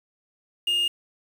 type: tone with quantisation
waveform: triangle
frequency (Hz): 2834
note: F7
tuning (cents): +25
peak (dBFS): -19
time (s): 0.67-0.88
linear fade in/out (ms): 5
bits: 7
effects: none